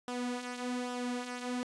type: tone with flanger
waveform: sawtooth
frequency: 246.9 Hz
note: B3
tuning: in tune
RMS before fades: -37 dBFS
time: 0.08-1.63 s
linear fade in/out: 0 ms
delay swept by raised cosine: 0.45 to 4.35 ms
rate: 1.2 Hz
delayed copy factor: -0.55
effects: resampled to 22050 Hz